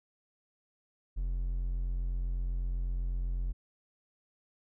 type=tone; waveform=triangle; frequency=44 Hz; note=F1; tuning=14 cents sharp; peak=-28 dBFS; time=1.16-3.53 s; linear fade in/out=20 ms; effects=none